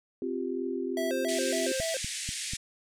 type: chord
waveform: sine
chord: C suspended fourth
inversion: none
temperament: equal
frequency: 261.6 / 349.2 / 392 Hz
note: C4 / F4 / G4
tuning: 0 / 0 / 0 cents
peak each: -34 dBFS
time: 0.22-1.72 s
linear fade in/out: 2 ms
type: tone with vibrato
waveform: square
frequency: 587.3 Hz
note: D5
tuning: in tune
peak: -31 dBFS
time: 0.97-1.97 s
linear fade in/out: 2 ms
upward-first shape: square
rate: 3.6 Hz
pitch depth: 190 cents each way
type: band-pass noise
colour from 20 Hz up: white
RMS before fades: -36 dBFS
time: 1.28-2.57 s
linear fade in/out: 10 ms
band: 1800 to 9500 Hz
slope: 48 dB/octave
type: click train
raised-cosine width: 5 ms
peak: -25 dBFS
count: 4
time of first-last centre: 1.8-2.535 s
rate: 4.08 Hz
effects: none